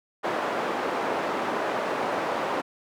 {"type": "band-pass noise", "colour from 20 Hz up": "white", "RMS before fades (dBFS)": -28, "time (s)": [0.23, 2.62], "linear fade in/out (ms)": 20, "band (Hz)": [310, 940], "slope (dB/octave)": 12, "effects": []}